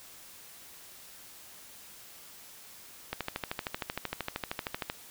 click train, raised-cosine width 0.3 ms, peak -16 dBFS, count 24, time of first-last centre 3.13-4.899 s, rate 13 Hz, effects white hiss -51 dBFS RMS until 5.1 s

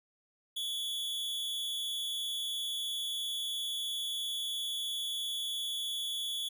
45% pulse tone with amplitude modulation, 3393 Hz, G#7, 36 cents sharp, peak -31 dBFS, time 0.56-6.49 s, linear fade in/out 10 ms, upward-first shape sine, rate 243 Hz, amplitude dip 65%, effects none

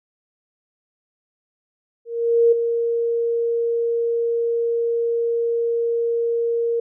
sine tone with ADSR envelope, 466.2 Hz, A#4, in tune, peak -10 dBFS, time 2.05-6.8 s, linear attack 470 ms, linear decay 10 ms, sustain -8 dB, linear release 5 ms, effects none

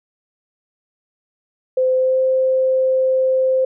sine tone with pitch glide, 515 to 521.3 Hz, C5 to C5, -28 to -6 cents, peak -13 dBFS, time 1.77-3.65 s, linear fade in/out 5 ms, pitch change +22 cents, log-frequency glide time 1.95-2.2 s, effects none

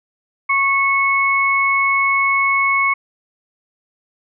sine tone pair together, 1100 / 2200 Hz, C#6 / C#7, -14 / -14 cents, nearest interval octave, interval 1200 cents, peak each -17 / -15 dBFS, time 0.49-2.94 s, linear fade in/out 10 ms, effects none

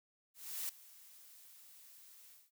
blue noise with ADSR envelope, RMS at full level -39 dBFS, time 0.34-2.51 s, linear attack 350 ms, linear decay 4 ms, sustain -20 dB, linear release 190 ms, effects noise-tail reverb RT60 0.1 s tail -21 dB re dry

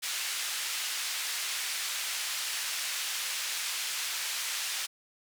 pink band-pass noise, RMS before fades -34 dBFS, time 0.02-4.87 s, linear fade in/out 20 ms, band 2100 to 11000 Hz, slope 12 dB/octave, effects none

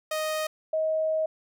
sawtooth / sine tone pair in turn, 622.3 / 631.7 Hz, D#5 / D#5, 0 / +26 cents, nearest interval unison, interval 26 cents, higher second, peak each -23 dBFS, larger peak neither, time 0.11-0.47 / 0.73-1.26 s, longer second, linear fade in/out 5 ms, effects none

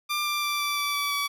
15% pulse tone with pitch steps, 1191 / 1182.8 / 1174.6 / 1166.5 / 1158.4 / 1150.4 / 1142.5 Hz, D6 / D6 / D6 / D6 / D6 / D6 / D6, +24 / +12 / 0 / -12 / -24 / -36 / -48 cents, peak -19 dBFS, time 0.09-1.28 s, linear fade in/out 20 ms, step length 170 ms, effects none

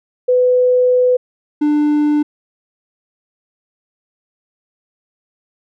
sine / triangle tone pair in turn, 500 / 297.3 Hz, B4 / D4, +21 / +21 cents, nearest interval major sixth, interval 900 cents, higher first, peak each -9 dBFS, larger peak neither, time 0.28-1.17 / 1.61-2.23 s, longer first, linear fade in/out 10 ms, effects none

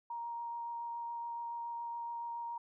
sine tone with vibrato, 938 Hz, A#5, 11 cents sharp, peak -38 dBFS, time 0.1-2.58 s, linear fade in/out 5 ms, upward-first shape sine, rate 7.1 Hz, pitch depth 8 cents each way, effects none

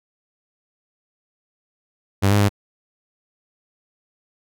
sawtooth tone with pitch steps, 98.7 / 102.6 / 101.7 Hz, G2 / G#2 / G#2, +12 / -21 / -36 cents, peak -10 dBFS, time 2.22-2.493 s, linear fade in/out 20 ms, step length 91 ms, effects none

